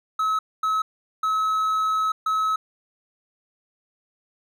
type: tone bursts at uneven times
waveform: triangle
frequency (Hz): 1288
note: E6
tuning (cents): -41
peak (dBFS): -18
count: 4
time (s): 0.19-0.39 / 0.63-0.82 / 1.23-2.12 / 2.26-2.56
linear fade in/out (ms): 5
effects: none